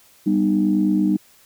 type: chord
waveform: sine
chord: G augmented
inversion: none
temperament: just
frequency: 196 / 245 / 306.2 Hz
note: G3 / B3 / D#4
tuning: 0 / -14 / -28 cents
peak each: -18 / -24 / -18 dBFS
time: 0.26-1.17 s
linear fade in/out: 10 ms
effects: tanh soft clip ceiling -6 dBFS + white hiss -53 dBFS RMS until 1.45 s